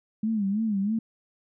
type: tone with vibrato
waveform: sine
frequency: 208.9 Hz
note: G#3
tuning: 10 cents sharp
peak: -23 dBFS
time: 0.23-0.99 s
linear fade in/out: 5 ms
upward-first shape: sine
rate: 3.1 Hz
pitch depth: 130 cents each way
effects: none